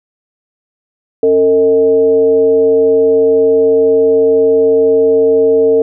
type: tone with frequency modulation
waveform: sine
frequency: 452 Hz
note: A4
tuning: 47 cents sharp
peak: -6 dBFS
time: 1.23-5.82 s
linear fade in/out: 2 ms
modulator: 178 Hz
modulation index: 0.48
effects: none